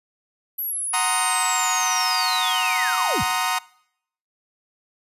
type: linear sweep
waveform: sine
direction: down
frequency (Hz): 11840 to 32.8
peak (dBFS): -24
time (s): 0.58-3.24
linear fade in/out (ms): 10
type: chord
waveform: sawtooth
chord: C half-diminished seventh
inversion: second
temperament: equal with one note detuned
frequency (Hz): 740 / 932.3 / 1046.5 / 1250.3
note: Gb5 / Bb5 / C6 / Eb6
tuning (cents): 0 / 0 / 0 / +8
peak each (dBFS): -23 / -21 / -25 / -22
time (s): 0.93-3.59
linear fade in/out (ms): 10
effects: noise-tail reverb RT60 0.7 s tail -22 dB re dry + resampled to 32000 Hz